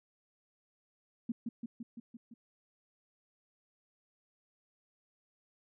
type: tone with echo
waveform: sine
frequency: 233.1 Hz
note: A#3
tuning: in tune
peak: -31 dBFS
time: 1.29-1.32 s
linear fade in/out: 5 ms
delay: 170 ms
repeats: 6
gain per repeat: -3 dB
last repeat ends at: 2.34 s
effects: none